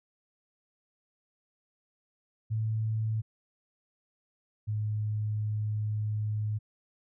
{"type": "tone pair in turn", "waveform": "sine", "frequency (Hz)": [110, 106.56], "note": ["A2", "G#2"], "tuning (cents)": [0, 45], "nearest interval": "minor second", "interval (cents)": 55, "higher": "first", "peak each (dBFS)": [-27, -28], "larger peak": "first", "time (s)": [[2.5, 3.22], [4.67, 6.59]], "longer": "second", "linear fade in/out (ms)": 20, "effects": []}